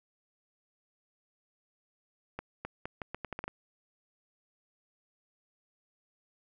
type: accelerating click train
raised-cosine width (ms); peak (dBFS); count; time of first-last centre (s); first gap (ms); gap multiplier
0.5; -22; 10; 2.39-3.48; 260; 0.79
effects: none